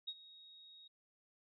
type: tone with ADSR envelope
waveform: sine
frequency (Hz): 3765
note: A#7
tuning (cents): +16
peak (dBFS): -38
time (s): 0.07-0.88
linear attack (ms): 14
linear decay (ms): 50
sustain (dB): -18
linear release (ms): 10
effects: none